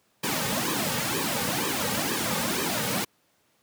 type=noise with flanger; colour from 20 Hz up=pink; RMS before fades=-27 dBFS; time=0.23-3.05 s; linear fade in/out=10 ms; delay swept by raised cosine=1.4 to 3 ms; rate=2.1 Hz; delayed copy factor=-0.8; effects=pink hiss -67 dBFS RMS until 3.62 s + high-pass 150 Hz 12 dB/octave